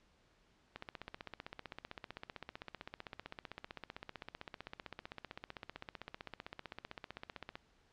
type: click train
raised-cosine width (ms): 0.3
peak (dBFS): -28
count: 107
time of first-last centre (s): 0.76-7.555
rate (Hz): 15.6
effects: pink hiss -71 dBFS RMS until 7.92 s + low-pass 5000 Hz 12 dB/octave